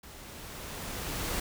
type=noise with level ramp; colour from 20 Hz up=pink; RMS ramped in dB=-49 to -32 dBFS; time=0.03-1.4 s; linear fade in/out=5 ms; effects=none